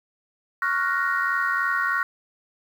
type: chord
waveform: sine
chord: Gb major seventh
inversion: second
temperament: equal with one note detuned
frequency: 1108.7 / 1396.9 / 1480 / 1871.1 Hz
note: Db6 / F6 / Gb6 / Bb6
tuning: 0 / 0 / 0 / +6 cents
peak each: -26 dBFS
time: 0.62-2.03 s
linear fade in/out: 2 ms
effects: tanh soft clip ceiling -12 dBFS + 8-bit